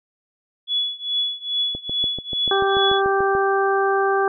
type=tone with tremolo; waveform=sine; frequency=3400 Hz; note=G#7; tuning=40 cents sharp; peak=-17 dBFS; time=0.67-3.02 s; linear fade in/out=50 ms; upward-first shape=triangle; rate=2.4 Hz; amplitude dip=95%
type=click train; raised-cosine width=2 ms; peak=-18 dBFS; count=12; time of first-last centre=1.75-3.351 s; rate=6.87 Hz
type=harmonic tone; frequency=391.5 Hz; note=G4; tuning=2 cents flat; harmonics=1 / 2 / 3 / 4; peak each=-19 / -22 / -24 / -25 dBFS; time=2.51-4.28 s; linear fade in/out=2 ms
effects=none